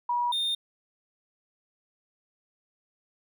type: tone pair in turn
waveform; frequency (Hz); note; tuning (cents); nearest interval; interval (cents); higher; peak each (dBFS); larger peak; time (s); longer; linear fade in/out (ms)
sine / triangle; 965 / 3643; B5 / A#7; -40 / -41; octave + major seventh; 2299; second; -24; neither; 0.09-0.32 / 0.32-0.55; neither; 5
effects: none